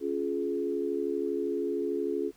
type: chord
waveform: sine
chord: Db major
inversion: none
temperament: equal with one note detuned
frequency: 277.2 / 349.2 / 422.1 Hz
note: Db4 / F4 / Ab4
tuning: 0 / 0 / +28 cents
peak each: -34 / -32 / -31 dBFS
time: 0-2.32 s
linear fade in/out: 50 ms
effects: pink hiss -62 dBFS RMS until 2.36 s